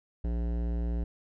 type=tone with hard clipping; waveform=sine; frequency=58.27 Hz; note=A#1; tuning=in tune; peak=-30 dBFS; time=0.24-1.04 s; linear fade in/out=5 ms; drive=16 dB; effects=none